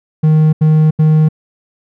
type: tone bursts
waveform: triangle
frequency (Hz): 155.56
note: D#3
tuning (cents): 0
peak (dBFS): -4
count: 3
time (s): 0.23-1.288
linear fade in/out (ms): 10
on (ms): 300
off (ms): 79
effects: none